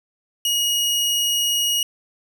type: tone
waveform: sawtooth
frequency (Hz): 2887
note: F#7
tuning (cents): -43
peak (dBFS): -15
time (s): 0.45-1.83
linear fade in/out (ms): 2
effects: none